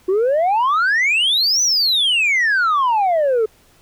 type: exponential two-way sweep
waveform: sine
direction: up then down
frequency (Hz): 360 to 6100 to 423.5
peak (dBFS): -11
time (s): 0.08-3.46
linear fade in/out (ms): 10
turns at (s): 1.62
effects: tanh soft clip ceiling -12 dBFS + pink hiss -53 dBFS RMS until 3.81 s